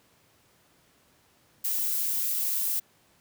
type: noise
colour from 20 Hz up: violet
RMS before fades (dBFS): -28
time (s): 1.64-2.8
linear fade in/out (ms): 10
effects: pink hiss -63 dBFS RMS until 3.2 s + high-pass 80 Hz 12 dB/octave